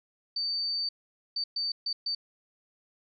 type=tone bursts at uneven times; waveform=sine; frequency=4588 Hz; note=D8; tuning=41 cents flat; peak=-28 dBFS; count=5; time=0.36-0.89 / 1.36-1.44 / 1.56-1.72 / 1.86-1.93 / 2.06-2.15 s; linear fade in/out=5 ms; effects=none